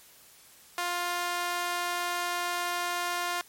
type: tone with high-pass filter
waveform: sawtooth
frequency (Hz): 351.6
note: F4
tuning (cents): +12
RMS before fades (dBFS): -31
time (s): 0.78-3.41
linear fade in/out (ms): 0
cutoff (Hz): 910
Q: 1.1
effects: white hiss -55 dBFS RMS until 3.48 s + MP3 64 kbps